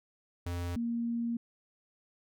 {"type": "tone pair in turn", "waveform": ["square", "sine"], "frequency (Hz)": [87.31, 234.1], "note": ["F2", "A#3"], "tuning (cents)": [0, 8], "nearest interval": "octave + perfect fourth", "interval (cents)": 1708, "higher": "second", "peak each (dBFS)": [-34, -30], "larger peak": "second", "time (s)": [[0.46, 0.76], [0.76, 1.37]], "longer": "second", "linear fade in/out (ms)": 5, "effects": []}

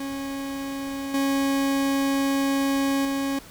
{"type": "tone with level steps", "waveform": "40% pulse", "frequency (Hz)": 274.6, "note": "C#4", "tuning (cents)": -16, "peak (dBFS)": [-28, -20, -23], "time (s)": [0, 3.39], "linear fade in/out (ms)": 5, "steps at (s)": [1.14, 3.05], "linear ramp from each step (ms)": 2, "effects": ["pink hiss -46 dBFS RMS until 3.5 s"]}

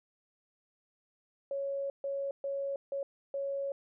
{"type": "tone bursts at uneven times", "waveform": "sine", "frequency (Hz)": 554.4, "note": "C#5", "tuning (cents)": 0, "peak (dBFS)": -32, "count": 5, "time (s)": [[1.51, 1.9], [2.04, 2.31], [2.44, 2.76], [2.92, 3.03], [3.34, 3.72]], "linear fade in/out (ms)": 2, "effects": []}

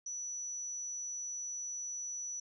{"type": "tone", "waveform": "sine", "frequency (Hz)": 5920, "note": "F#8", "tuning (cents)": 0, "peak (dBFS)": -38, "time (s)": [0.06, 2.4], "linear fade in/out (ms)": 5, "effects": []}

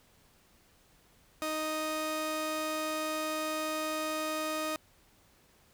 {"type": "tone pair together", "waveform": "sawtooth", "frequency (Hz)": [311.1, 622.2], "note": ["D#4", "D#5"], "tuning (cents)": [0, 0], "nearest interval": "octave", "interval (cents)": 1200, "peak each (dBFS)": [-33, -28], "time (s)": [1.42, 4.76], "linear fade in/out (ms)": 0, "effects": ["pink hiss -64 dBFS RMS until 5.73 s"]}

